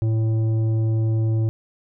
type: tone with tanh clipping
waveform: sine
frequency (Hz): 111.2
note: A2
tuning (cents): +19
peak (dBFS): -19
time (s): 0.02-1.49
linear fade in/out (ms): 0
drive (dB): 9
effects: none